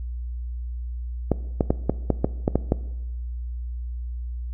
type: clicks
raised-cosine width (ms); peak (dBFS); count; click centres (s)
2; -5; 9; 1.317 / 1.608 / 1.705 / 1.896 / 2.103 / 2.245 / 2.479 / 2.556 / 2.721
effects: noise-tail reverb RT60 1.0 s tail -18 dB re dry + added 60 Hz sine -28 dBFS peak until 4.53 s